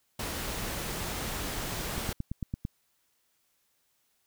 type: noise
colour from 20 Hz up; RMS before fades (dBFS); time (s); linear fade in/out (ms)
pink; -35; 0.19-2.13; 5
type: click train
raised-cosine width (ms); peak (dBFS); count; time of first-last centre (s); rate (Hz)
5; -20; 7; 1.98-2.651; 8.94
effects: white hiss -73 dBFS RMS until 4.26 s